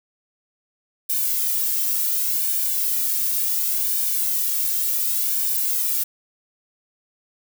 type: noise with flanger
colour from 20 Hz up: violet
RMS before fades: -22 dBFS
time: 1.09-6.04 s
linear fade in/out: 10 ms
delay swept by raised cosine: 1.5 to 2.04 ms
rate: 0.69 Hz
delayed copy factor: -0.9
effects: none